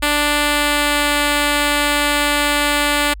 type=tone with pitch glide; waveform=5% pulse; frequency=293.7 to 291.7 Hz; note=D4 to D4; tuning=0 to -12 cents; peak=-3 dBFS; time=0.02-3.14 s; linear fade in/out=10 ms; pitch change=-12 cents; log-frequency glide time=0.38-1.14 s; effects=added 50 Hz sine -30 dBFS peak until 3.2 s